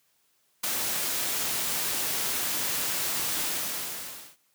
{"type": "noise with ADSR envelope", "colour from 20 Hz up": "white", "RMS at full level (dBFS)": -27, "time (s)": [0.63, 4.37], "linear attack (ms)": 10, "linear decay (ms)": 11, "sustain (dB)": -2, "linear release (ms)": 930, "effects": ["white hiss -69 dBFS RMS until 4.54 s", "high-pass 100 Hz 12 dB/octave"]}